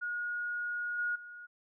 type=tone with level steps; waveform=sine; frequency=1442 Hz; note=F#6; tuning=45 cents flat; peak=-33 / -30 / -45 dBFS; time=0.01-1.47 s; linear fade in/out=20 ms; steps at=0.98 / 1.15 s; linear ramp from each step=10 ms; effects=none